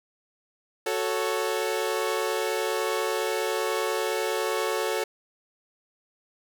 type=chord; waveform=sawtooth; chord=F# minor; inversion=none; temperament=equal; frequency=370 / 440 / 554.4 Hz; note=F#4 / A4 / C#5; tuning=0 / 0 / 0 cents; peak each=-27 / -24 / -27 dBFS; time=0.86-5.04 s; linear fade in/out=5 ms; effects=none